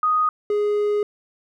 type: tone pair in turn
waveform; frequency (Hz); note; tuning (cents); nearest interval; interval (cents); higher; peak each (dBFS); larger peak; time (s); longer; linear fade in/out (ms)
sine / triangle; 1244.5 / 415.3; D#6 / G#4; 0 / 0; octave + perfect fifth; 1900; first; -16; neither; 0.03-0.29 / 0.5-1.03; second; 2
effects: none